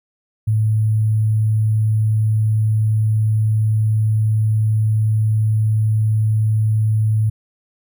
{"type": "tone with sample-and-hold", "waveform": "sine", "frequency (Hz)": 108.6, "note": "A2", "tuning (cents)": -22, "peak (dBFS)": -13, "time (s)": [0.47, 7.3], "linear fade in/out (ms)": 10, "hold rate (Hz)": 11025, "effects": []}